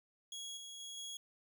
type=tone with level steps; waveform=25% pulse; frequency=3322 Hz; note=G#7; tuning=in tune; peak=-40 / -44 / -42 / -40 dBFS; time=0.32-1.17 s; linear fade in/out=2 ms; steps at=0.57 / 0.8 / 0.97 s; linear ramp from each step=2 ms; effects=none